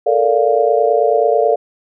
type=chord; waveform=sine; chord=Bb major seventh; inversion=third; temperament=just; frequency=437 / 466.2 / 582.7 / 699.2 Hz; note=A4 / Bb4 / D5 / F5; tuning=-12 / 0 / -14 / +2 cents; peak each=-16 dBFS; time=0.06-1.56 s; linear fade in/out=10 ms; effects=none